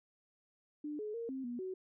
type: tone with pitch steps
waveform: sine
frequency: 297.9 / 424.1 / 463.6 / 264.7 / 241.7 / 374 Hz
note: D4 / G#4 / A#4 / C4 / B3 / F#4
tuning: +25 / +36 / -10 / +20 / -37 / +19 cents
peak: -38 dBFS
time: 0.84-1.74 s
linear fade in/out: 5 ms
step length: 150 ms
effects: none